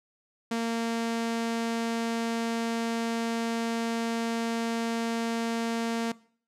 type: tone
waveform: sawtooth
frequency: 230 Hz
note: A#3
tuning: 23 cents flat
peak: -23 dBFS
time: 0.51-6.12 s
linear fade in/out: 5 ms
effects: noise-tail reverb RT60 0.5 s tail -20 dB re dry + low-pass 9000 Hz 12 dB/octave